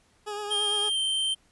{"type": "tone with vibrato", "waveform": "20% pulse", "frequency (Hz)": 415.3, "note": "G#4", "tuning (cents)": 0, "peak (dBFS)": -27, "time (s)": [0.26, 0.9], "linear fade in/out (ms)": 20, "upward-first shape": "triangle", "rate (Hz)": 8.8, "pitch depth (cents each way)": 36}
{"type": "tone with pitch glide", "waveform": "square", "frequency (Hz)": [3195, 3126], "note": ["G7", "G7"], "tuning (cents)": [32, -6], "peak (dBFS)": -25, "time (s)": [0.5, 1.35], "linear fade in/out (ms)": 20, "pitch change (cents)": -38, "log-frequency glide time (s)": [0.86, 0.98]}
{"effects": ["pink hiss -64 dBFS RMS until 1.51 s", "resampled to 24000 Hz"]}